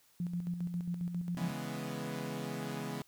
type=tone with tremolo; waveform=sine; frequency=174.61 Hz; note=F3; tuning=in tune; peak=-32 dBFS; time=0.2-1.51 s; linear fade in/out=2 ms; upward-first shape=square; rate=7.4 Hz; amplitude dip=50%
type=chord; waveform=sawtooth; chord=C# minor seventh; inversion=none; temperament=equal; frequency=138.59 / 164.81 / 207.7 / 246.9 Hz; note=C#3 / E3 / G#3 / B3; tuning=0 / 0 / 0 / 0 cents; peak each=-39 dBFS; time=1.37-3.02 s; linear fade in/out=2 ms
effects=white hiss -67 dBFS RMS until 3.07 s